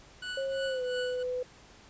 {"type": "tone with tremolo", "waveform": "25% pulse", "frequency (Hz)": 1480, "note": "F#6", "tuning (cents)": 0, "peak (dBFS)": -30, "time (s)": [0.22, 1.23], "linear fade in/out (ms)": 5, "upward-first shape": "triangle", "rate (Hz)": 2.9, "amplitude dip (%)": 90}
{"type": "tone with pitch glide", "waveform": "sine", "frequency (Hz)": [540, 500.9], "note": ["C#5", "B4"], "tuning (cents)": [-45, 24], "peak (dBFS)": -30, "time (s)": [0.37, 1.43], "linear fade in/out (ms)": 5, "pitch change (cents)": -131, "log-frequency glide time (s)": [0.66, 0.83]}
{"effects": ["pink hiss -55 dBFS RMS until 1.89 s", "resampled to 16000 Hz"]}